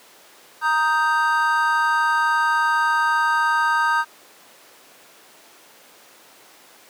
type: chord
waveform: triangle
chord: Eb major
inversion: second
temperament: equal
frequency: 932.3 / 1244.5 / 1568 Hz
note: Bb5 / Eb6 / G6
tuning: 0 / 0 / 0 cents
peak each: -19 / -20 / -19 dBFS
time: 0.61-4.05 s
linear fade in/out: 50 ms
effects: pink hiss -48 dBFS RMS until 6.89 s + high-pass 400 Hz 12 dB/octave